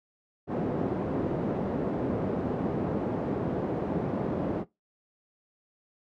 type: band-pass noise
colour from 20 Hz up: pink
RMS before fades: -30 dBFS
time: 0.47-4.65 s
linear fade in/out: 50 ms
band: 170 to 520 Hz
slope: 12 dB/octave
effects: noise-tail reverb RT60 0.2 s tail -21 dB re dry

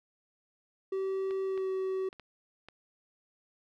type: tone with pitch glide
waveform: triangle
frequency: 384.3 to 379.2 Hz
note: G4 to F#4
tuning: -34 to +43 cents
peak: -28 dBFS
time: 0.92-2.09 s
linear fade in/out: 5 ms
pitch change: -23 cents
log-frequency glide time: 1.44-1.69 s
type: clicks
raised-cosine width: 0.3 ms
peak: -32 dBFS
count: 5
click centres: 1.309 / 1.577 / 2.129 / 2.197 / 2.686 s
effects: none

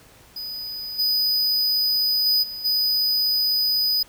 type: tone with level steps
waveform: square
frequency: 4978 Hz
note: D#8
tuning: in tune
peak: -30 / -19 / -17 / -31 / -19 dBFS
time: 0.36-4.03 s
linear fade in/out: 5 ms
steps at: 0.98 / 2.25 / 2.42 / 2.64 s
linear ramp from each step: 20 ms
effects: pink hiss -51 dBFS RMS until 4.08 s

